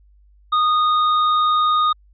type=tone with tanh clipping; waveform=triangle; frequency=1235 Hz; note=D#6; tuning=13 cents flat; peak=-16 dBFS; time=0.52-1.93 s; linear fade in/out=10 ms; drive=16 dB; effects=added 50 Hz sine -49 dBFS peak until 2.13 s + resampled to 11025 Hz